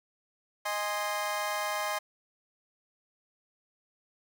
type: chord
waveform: 25% pulse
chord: Ab major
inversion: second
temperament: equal with one note detuned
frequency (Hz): 622.3 / 824.9 / 1046.5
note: Eb5 / Ab5 / C6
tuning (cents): 0 / -12 / 0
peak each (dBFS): -31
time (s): 0.65-1.99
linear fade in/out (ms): 10
effects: none

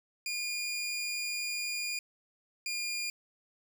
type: tone pair in turn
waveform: 20% pulse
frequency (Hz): 2424 / 2415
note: D#7 / D7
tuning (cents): -46 / +48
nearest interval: unison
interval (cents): 6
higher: first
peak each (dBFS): -28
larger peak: neither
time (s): 0.26-1.99 / 2.66-3.1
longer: first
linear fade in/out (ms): 2
effects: none

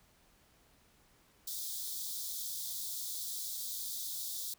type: high-pass noise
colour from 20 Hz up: white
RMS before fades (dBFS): -40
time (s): 1.47-4.54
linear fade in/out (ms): 5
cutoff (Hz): 3400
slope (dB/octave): 96
effects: pink hiss -67 dBFS RMS until 4.58 s

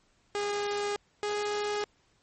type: tone pair in turn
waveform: sawtooth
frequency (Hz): 409.6 / 415.1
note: G#4 / G#4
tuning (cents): -24 / -1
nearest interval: unison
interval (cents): 23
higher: second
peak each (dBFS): -25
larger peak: neither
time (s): 0.35-0.96 / 1.23-1.84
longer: neither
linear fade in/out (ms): 0
effects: pink hiss -68 dBFS RMS until 2.22 s + MP3 32 kbps

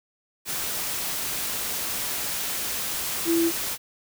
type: tone in noise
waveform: sine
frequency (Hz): 334.2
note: E4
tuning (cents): +24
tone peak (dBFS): -19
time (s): 3.25-3.52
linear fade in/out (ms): 50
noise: white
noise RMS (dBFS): -29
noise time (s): 0.45-3.78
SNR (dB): +7
effects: none

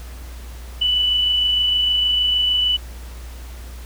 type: tone with amplitude modulation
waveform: sine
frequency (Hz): 2974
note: F#7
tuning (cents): +8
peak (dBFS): -14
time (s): 0.81-2.77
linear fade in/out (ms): 10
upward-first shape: sine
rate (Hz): 26.5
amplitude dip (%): 25
effects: added 60 Hz sine -32 dBFS peak until 3.85 s + pink hiss -43 dBFS RMS until 3.85 s

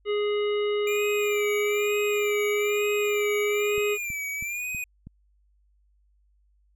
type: harmonic tone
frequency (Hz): 415.3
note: G#4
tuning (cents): 0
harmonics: 1 / 3 / 5 / 7 / 9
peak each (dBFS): -23 / -37 / -37 / -38 / -46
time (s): 0.05-3.98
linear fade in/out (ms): 50
type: tone with vibrato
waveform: square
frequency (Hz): 2383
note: D7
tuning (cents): +25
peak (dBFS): -30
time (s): 0.87-4.84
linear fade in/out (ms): 2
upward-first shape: sine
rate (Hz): 1.1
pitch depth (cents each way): 88
type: click train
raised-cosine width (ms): 5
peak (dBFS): -29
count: 5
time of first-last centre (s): 3.78-5.07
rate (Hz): 3.1
effects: added 50 Hz sine -61 dBFS peak until 6.75 s

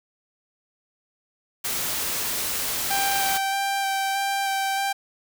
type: noise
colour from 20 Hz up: white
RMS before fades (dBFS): -27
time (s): 1.64-3.38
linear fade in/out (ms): 10
type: tone with vibrato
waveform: sawtooth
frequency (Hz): 784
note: G5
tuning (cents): 0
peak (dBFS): -19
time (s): 2.9-4.93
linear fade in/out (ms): 10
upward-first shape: square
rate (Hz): 1.6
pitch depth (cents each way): 10
effects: none

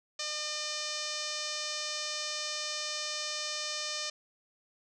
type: tone with low-pass filter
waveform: 5% pulse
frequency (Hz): 604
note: D5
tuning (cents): +48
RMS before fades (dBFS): -36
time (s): 0.19-4.1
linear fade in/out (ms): 5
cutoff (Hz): 5800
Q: 2.3
effects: none

